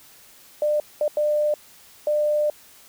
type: tone bursts at uneven times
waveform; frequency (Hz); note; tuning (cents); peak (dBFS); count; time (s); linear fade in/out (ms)
sine; 598; D5; +31; -18; 4; 0.62-0.8 / 1.01-1.08 / 1.17-1.54 / 2.07-2.5; 2
effects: white hiss -50 dBFS RMS until 2.88 s